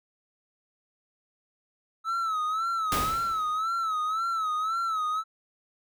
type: tone with vibrato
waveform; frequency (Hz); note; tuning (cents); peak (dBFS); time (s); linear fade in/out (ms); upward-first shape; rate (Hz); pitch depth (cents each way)
triangle; 1300; E6; -24; -24; 2.04-5.24; 50; sine; 1.9; 88
type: noise with exponential decay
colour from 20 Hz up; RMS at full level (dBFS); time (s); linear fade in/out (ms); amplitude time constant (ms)
pink; -26; 2.92-3.61; 1; 150
effects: none